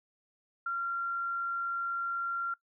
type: tone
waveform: sine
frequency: 1378 Hz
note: F6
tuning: 24 cents flat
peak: -30 dBFS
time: 0.66-2.54 s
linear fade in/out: 5 ms
effects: noise-tail reverb RT60 0.1 s tail -20 dB re dry